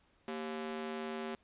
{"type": "ring-modulated tone", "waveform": "sawtooth", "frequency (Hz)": 311.1, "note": "D#4", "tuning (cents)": 0, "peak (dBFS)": -31, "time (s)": [0.28, 1.35], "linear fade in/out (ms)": 2, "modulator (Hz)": 80.7, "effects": ["pink hiss -70 dBFS RMS until 1.43 s", "resampled to 8000 Hz"]}